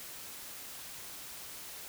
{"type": "silence", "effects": ["white hiss -46 dBFS RMS until 1.88 s"]}